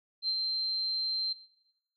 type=tone with ADSR envelope; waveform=sine; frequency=4134 Hz; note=C8; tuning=22 cents flat; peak=-26 dBFS; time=0.22-1.33 s; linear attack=63 ms; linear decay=68 ms; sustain=-3 dB; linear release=6 ms; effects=noise-tail reverb RT60 1.0 s tail -19 dB re dry